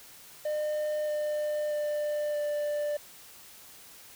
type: tone with pitch steps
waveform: triangle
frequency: 605 / 600.1 / 595.3 / 590.5 Hz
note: D#5 / D5 / D5 / D5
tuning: -49 / +37 / +23 / +9 cents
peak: -26 dBFS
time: 0.45-2.97 s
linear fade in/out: 5 ms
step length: 630 ms
effects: white hiss -51 dBFS RMS until 4.15 s